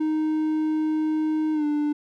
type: tone with pitch glide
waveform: triangle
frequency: 310.8 to 296.3 Hz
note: D#4 to D4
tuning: -2 to +15 cents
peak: -19 dBFS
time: 0-1.93 s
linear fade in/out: 10 ms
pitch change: -83 cents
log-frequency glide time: 1.53-1.65 s
effects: none